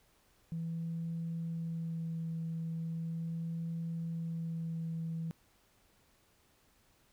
sine tone with vibrato, 164.81 Hz, E3, in tune, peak -34 dBFS, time 0.52-5.31 s, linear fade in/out 0 ms, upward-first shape sine, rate 0.38 Hz, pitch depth 12 cents each way, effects tanh soft clip ceiling -31 dBFS + pink hiss -69 dBFS RMS until 7.12 s

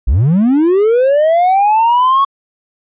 triangle linear sweep, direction up, 46.21 to 1116 Hz, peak -5 dBFS, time 0.07-2.25 s, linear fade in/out 10 ms, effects tanh soft clip ceiling -1 dBFS + resampled to 8000 Hz

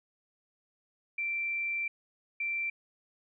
sine tone bursts at uneven times, 2349 Hz, D7, in tune, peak -30 dBFS, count 2, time 1.18-1.88 / 2.4-2.7 s, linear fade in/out 5 ms, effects none

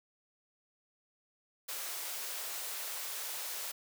white high-pass noise, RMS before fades -40 dBFS, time 1.68-3.72 s, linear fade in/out 10 ms, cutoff 430 Hz, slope 24 dB/octave, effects none

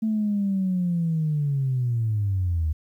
sine linear sweep, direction down, 222.1 to 75.3 Hz, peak -20 dBFS, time 0.02-2.73 s, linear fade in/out 10 ms, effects tanh soft clip ceiling -16 dBFS + 10-bit

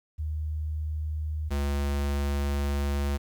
sine / square tone pair in turn, 77 / 70.85 Hz, D#2 / C#2, -17 / +38 cents, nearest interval minor second, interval 145 cents, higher first, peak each -28 / -26 dBFS, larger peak second, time 0.18-1.5 / 1.5-3.18 s, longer second, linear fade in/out 20 ms, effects 11-bit

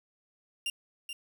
40% pulse tone with echo, 2794 Hz, F7, in tune, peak -29 dBFS, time 0.66-0.7 s, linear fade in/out 2 ms, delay 430 ms, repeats 1, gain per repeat -7 dB, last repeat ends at 1.13 s, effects none

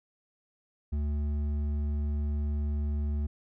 sine tone with hard clipping, 73.4 Hz, D2, in tune, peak -29 dBFS, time 0.92-3.27 s, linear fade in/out 10 ms, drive 7 dB, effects none

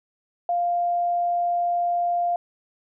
sine tone, 698.5 Hz, F5, in tune, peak -20 dBFS, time 0.49-2.36 s, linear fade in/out 2 ms, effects none

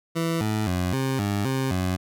20% pulse tone with pitch steps, 165.4 / 107.9 / 89.9 / 133.2 / 101.5 / 132.9 / 91.9 Hz, E3 / A2 / F#2 / C3 / G#2 / C3 / F#2, +6 / -33 / -49 / +31 / -39 / +27 / -11 cents, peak -18 dBFS, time 0.15-1.97 s, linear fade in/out 20 ms, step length 260 ms, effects none

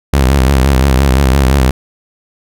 sawtooth tone with vibrato, 66.8 Hz, C2, 36 cents sharp, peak -3 dBFS, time 0.13-1.71 s, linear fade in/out 5 ms, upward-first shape sine, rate 5.8 Hz, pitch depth 100 cents each way, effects none

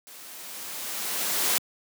white noise with level ramp, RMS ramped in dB -46 to -23 dBFS, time 0.07-1.58 s, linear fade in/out 0 ms, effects high-pass 200 Hz 12 dB/octave

